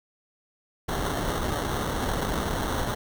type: noise with sample-and-hold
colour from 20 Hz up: pink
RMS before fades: -28 dBFS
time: 0.88-2.95 s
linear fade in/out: 10 ms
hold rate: 2450 Hz
effects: none